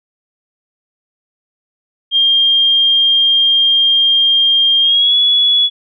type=tone with pitch glide; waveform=sine; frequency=3208 to 3389 Hz; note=G7 to G#7; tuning=+39 to +34 cents; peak=-8 dBFS; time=2.11-5.7 s; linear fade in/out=50 ms; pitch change=+95 cents; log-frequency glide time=4.81-5.15 s; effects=none